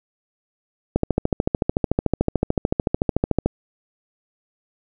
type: click train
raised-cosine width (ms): 2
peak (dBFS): -4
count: 35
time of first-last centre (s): 0.96-3.46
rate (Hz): 13.6
effects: none